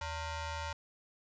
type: ring-modulated tone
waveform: sawtooth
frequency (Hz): 493.9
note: B4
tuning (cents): 0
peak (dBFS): -30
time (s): 0.01-0.73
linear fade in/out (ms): 5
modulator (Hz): 414
effects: resampled to 16000 Hz